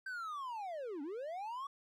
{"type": "linear two-way sweep", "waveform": "triangle", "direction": "down then up", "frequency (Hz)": [1572, 268.7, 1141], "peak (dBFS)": -38, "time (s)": [0.06, 1.67], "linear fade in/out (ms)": 5, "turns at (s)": 1.02, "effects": []}